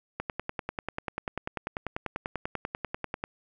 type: click train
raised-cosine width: 0.5 ms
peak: -16 dBFS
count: 32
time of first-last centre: 0.2-3.239 s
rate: 10.2 Hz
effects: none